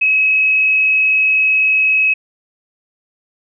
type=tone with frequency modulation; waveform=sine; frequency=2562 Hz; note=E7; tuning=50 cents flat; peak=-10 dBFS; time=0.01-2.14 s; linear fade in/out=10 ms; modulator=40.2 Hz; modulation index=0.59; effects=none